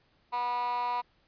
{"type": "tone with high-pass filter", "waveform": "15% pulse", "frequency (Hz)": 243.7, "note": "B3", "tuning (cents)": -23, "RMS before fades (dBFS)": -31, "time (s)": [0.32, 1.02], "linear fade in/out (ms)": 20, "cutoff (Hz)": 920, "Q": 6.8, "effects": ["pink hiss -68 dBFS RMS until 1.27 s", "resampled to 11025 Hz"]}